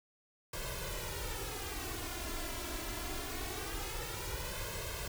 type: noise with flanger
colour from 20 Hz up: pink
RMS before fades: -40 dBFS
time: 0.53-5.08 s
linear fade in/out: 5 ms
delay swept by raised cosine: 1.9 to 3 ms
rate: 0.23 Hz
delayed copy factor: +0.85
effects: none